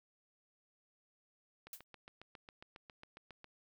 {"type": "click train", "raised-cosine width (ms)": 0.3, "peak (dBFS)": -36, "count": 14, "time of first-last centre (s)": [1.67, 3.444], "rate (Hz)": 7.33}
{"type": "noise with exponential decay", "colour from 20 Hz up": "blue", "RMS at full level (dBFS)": -43, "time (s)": [1.73, 1.84], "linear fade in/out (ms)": 2, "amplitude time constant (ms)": 22}
{"effects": []}